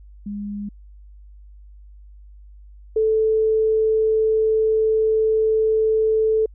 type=tone pair in turn; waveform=sine; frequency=204.7 / 438.5 Hz; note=G#3 / A4; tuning=-25 / -6 cents; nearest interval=octave + minor second; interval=1319 cents; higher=second; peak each=-26 / -15 dBFS; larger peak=second; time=0.26-0.69 / 2.96-6.46 s; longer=second; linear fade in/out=5 ms; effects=added 50 Hz sine -41 dBFS peak until 6.54 s